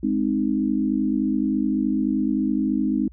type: chord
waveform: sine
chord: Ab major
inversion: none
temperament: equal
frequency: 207.7 / 261.6 / 311.1 Hz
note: Ab3 / C4 / Eb4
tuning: 0 / 0 / 0 cents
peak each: -24 / -23 / -24 dBFS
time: 0.03-3.08 s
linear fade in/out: 5 ms
effects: added 60 Hz sine -43 dBFS peak until 3.12 s